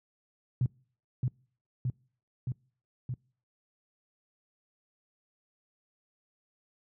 sine tone with echo, 125.7 Hz, B2, 31 cents sharp, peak -23 dBFS, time 0.61-0.66 s, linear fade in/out 2 ms, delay 620 ms, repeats 4, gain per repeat -2 dB, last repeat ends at 3.14 s, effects noise-tail reverb RT60 0.5 s tail -26 dB re dry + high-pass 60 Hz 12 dB/octave

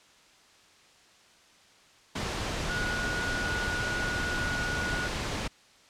sine tone in noise, 1454 Hz, F#6, 31 cents flat, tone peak -31 dBFS, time 2.69-5.08 s, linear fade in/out 10 ms, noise pink, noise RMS -32 dBFS, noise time 2.15-5.48 s, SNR -2 dB, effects white hiss -58 dBFS RMS until 5.89 s + low-pass 6000 Hz 12 dB/octave

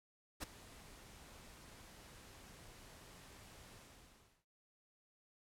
pink noise with ADSR envelope, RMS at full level -40 dBFS, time 0.4-4.45 s, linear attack 31 ms, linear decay 10 ms, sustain -18 dB, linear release 730 ms, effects noise-tail reverb RT60 0.3 s tail -17 dB re dry + low-pass 12000 Hz 12 dB/octave

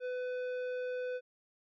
sine tone with tanh clipping, 501 Hz, B4, 25 cents sharp, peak -36 dBFS, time 0-1.21 s, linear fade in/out 50 ms, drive 11 dB, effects MP3 64 kbps

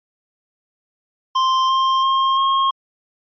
square tone with pitch steps, 1046.5 / 1056.8 / 1067.3 / 1077.8 Hz, C6 / C6 / C6 / C#6, 0 / +17 / +34 / -49 cents, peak -15 dBFS, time 1.35-2.71 s, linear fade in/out 10 ms, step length 340 ms, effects resampled to 11025 Hz

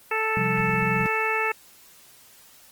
harmonic tone, 440 Hz, A4, in tune, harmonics 1 / 2 / 3 / 4 / 5 / 6, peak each -29 / -29 / -29 / -29 / -29 / -29 dBFS, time 0.11-1.52 s, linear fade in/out 5 ms
sine chord, C suspended fourth, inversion none, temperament just, 130.81 / 174.42 / 196.22 Hz, C3 / F3 / G3, 0 / -2 / +2 cents, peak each -29 dBFS, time 0.37-1.06 s, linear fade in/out 0 ms
effects white hiss -52 dBFS RMS until 2.71 s + Opus 24 kbps

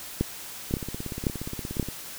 two click trains, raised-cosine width 3 ms, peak -10 / -20 dBFS, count 4 / 21, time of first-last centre 0.21-1.797 / 0.71-1.886 s, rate 1.89 / 17 Hz, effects white hiss -40 dBFS RMS until 2.18 s

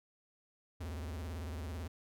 square tone with vibrato, 80.3 Hz, E2, 45 cents flat, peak -40 dBFS, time 0.8-1.88 s, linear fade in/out 10 ms, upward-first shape sine, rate 18 Hz, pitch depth 230 cents each way, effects none

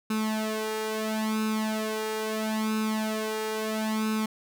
sawtooth tone with flanger, 217.6 Hz, A3, 19 cents flat, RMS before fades -29 dBFS, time 0.1-4.26 s, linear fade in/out 5 ms, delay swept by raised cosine 0.77 to 2.17 ms, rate 0.75 Hz, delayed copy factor +0.8, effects none

